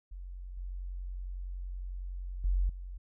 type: tone with level steps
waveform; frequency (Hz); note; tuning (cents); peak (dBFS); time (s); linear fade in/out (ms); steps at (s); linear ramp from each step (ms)
sine; 45.4; F#1; -32; -40 / -36 / -25 / -39; 0.11-2.98; 10; 0.57 / 2.44 / 2.69; 5
effects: none